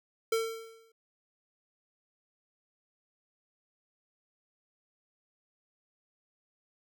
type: tone with exponential decay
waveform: square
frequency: 451.5 Hz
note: A4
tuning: 45 cents sharp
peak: -25 dBFS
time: 0.32-0.92 s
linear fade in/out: 5 ms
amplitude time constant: 130 ms
effects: none